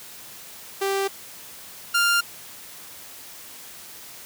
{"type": "tone pair in turn", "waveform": "sawtooth", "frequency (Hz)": [392, 1396.9], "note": ["G4", "F6"], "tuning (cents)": [0, 0], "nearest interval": "octave + minor seventh", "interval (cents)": 2200, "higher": "second", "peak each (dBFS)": [-18, -14], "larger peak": "second", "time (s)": [[0.81, 1.08], [1.94, 2.21]], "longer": "neither", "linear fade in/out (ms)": 10, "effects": ["white hiss -42 dBFS RMS until 4.25 s", "high-pass 60 Hz 12 dB/octave"]}